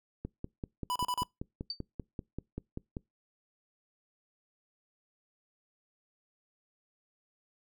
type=click train; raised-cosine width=3 ms; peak=-24 dBFS; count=15; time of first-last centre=0.25-2.968 s; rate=5.15 Hz
type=tone bursts; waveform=square; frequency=991 Hz; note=B5; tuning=6 cents sharp; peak=-31 dBFS; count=4; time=0.9-1.232 s; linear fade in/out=0 ms; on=56 ms; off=36 ms
type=tone with exponential decay; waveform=sine; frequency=4593 Hz; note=D8; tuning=39 cents flat; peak=-30 dBFS; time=1.7-1.8 s; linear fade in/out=2 ms; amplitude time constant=20 ms
effects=noise-tail reverb RT60 0.2 s tail -25 dB re dry